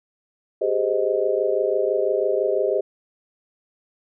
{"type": "chord", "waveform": "sine", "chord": "Ab major seventh", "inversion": "third", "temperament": "just", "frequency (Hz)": [389.3, 415.3, 519.1, 623], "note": ["G4", "Ab4", "C5", "Eb5"], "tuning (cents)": [-12, 0, -14, 2], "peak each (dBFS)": -24, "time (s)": [0.61, 2.81], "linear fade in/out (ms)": 10, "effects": []}